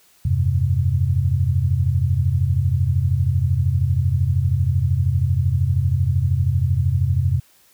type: chord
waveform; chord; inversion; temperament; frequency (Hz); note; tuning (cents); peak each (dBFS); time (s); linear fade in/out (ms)
sine; F suspended second; none; equal with one note detuned; 85.17 / 98 / 130.81; F2 / G2 / C3; -43 / 0 / 0; -20; 0.25-7.4; 5
effects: white hiss -55 dBFS RMS until 7.73 s